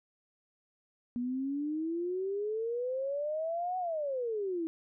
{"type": "exponential two-way sweep", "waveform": "sine", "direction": "up then down", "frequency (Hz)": [239.1, 747, 318.1], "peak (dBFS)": -31, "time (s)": [1.16, 4.67], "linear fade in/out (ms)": 0, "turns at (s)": 3.78, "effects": []}